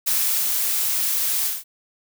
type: noise with ADSR envelope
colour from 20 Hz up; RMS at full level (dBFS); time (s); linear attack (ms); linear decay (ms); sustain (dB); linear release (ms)
blue; -20; 0.06-1.64; 17; 370; -2; 190
effects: none